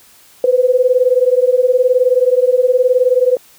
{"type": "beating tone pair", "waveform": "sine", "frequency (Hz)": [494.7, 513.7], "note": ["B4", "C5"], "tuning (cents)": [3, -32], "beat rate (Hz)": 19, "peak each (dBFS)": -12, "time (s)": [0.44, 3.37], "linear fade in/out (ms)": 2, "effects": ["white hiss -46 dBFS RMS until 3.58 s"]}